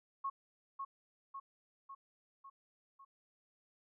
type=tone with echo; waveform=sine; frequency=1094 Hz; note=C#6; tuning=23 cents flat; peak=-35 dBFS; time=0.24-0.3 s; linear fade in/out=10 ms; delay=550 ms; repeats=5; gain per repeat=-4 dB; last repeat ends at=3.05 s; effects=none